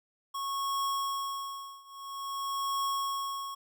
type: tone with tremolo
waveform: square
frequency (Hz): 1100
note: C#6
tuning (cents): -14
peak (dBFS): -29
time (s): 0.34-3.55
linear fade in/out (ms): 10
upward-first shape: triangle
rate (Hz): 0.5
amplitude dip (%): 95
effects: none